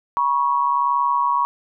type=tone pair together; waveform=sine; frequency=966.6 / 1108 Hz; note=B5 / C#6; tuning=-38 / -1 cents; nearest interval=major second; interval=237 cents; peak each=-19 dBFS; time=0.17-1.45 s; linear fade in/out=0 ms; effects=none